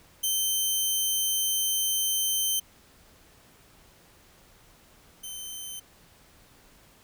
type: tone pair in turn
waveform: 10% pulse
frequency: 3100 / 3086 Hz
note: G7 / G7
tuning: -20 / -28 cents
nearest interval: unison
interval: 8 cents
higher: first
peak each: -16 / -28 dBFS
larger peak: first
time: 0.23-2.6 / 5.23-5.8 s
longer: first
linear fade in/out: 10 ms
effects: pink hiss -57 dBFS RMS until 7.03 s